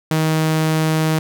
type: tone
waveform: sawtooth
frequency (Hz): 157.9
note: D#3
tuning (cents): +26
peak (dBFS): -11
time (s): 0.11-1.19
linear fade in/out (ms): 2
effects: none